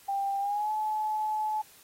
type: tone with pitch glide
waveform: sine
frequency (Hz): 792 to 858.7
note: G5 to A5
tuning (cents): +18 to -42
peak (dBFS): -27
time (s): 0.08-1.62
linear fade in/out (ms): 10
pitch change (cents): +140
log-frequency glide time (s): 0.39-0.71
effects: white hiss -56 dBFS RMS until 1.83 s + AAC 48 kbps